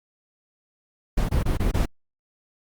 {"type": "noise bursts", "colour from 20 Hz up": "brown", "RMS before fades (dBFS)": -21, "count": 5, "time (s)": [1.17, 1.858], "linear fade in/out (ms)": 10, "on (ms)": 120, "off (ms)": 22, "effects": ["Opus 48 kbps"]}